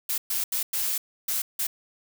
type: noise bursts at uneven times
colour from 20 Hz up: blue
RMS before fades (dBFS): -27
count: 6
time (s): 0.09-0.18 / 0.3-0.44 / 0.52-0.63 / 0.73-0.98 / 1.28-1.42 / 1.59-1.67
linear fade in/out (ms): 5
effects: none